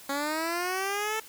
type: linear sweep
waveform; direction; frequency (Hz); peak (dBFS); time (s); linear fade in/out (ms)
10% pulse; up; 274.2 to 443.3; -20; 0.09-1.2; 5
effects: white hiss -49 dBFS RMS until 1.28 s